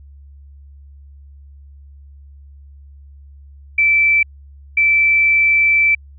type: tone bursts at uneven times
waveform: sine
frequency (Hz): 2326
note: D7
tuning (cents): -17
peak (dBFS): -10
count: 2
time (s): 3.78-4.23 / 4.77-5.95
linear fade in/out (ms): 5
effects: added 70 Hz sine -38 dBFS peak until 6.18 s